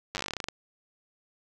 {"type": "slowing click train", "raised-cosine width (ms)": 0.2, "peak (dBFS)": -15, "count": 16, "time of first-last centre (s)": [0.15, 0.486], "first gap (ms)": 9, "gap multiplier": 1.12, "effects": []}